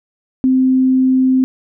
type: tone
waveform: sine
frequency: 259.7 Hz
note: C4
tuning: 13 cents flat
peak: -9 dBFS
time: 0.44-1.44 s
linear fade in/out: 0 ms
effects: none